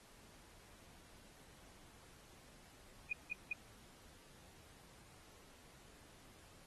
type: tone bursts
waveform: sine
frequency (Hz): 2457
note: D#7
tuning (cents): -22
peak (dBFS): -35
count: 3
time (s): 3.11-3.53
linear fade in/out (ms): 5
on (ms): 20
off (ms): 180
effects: pink hiss -63 dBFS RMS until 6.66 s + AAC 32 kbps